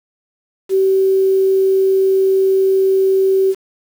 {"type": "tone with quantisation", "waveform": "sine", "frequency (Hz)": 383.7, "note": "G4", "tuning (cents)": -37, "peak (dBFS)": -10, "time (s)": [0.69, 3.55], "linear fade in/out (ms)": 50, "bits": 6, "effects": []}